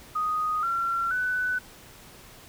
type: tone with pitch steps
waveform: sine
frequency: 1244.5 / 1365 / 1497.2 Hz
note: D#6 / F6 / F#6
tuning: 0 / -40 / +20 cents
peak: -24 dBFS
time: 0.15-1.59 s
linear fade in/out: 10 ms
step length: 480 ms
effects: pink hiss -49 dBFS RMS until 2.48 s